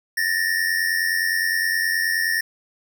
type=tone pair together; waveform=square; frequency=1770 / 1859.6 Hz; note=A6 / A#6; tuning=+10 / -5 cents; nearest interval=minor second; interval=85 cents; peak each=-23 dBFS; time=0.17-2.41 s; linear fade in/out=5 ms; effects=none